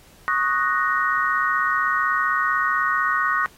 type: chord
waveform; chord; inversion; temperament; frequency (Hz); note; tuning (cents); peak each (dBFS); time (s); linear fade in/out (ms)
sine; D# minor seventh; third; equal; 1108.7 / 1244.5 / 1480 / 1864.7; C#6 / D#6 / F#6 / A#6; 0 / 0 / 0 / 0; -24; 0.28-3.46; 0
effects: pink hiss -52 dBFS RMS until 3.57 s + AAC 48 kbps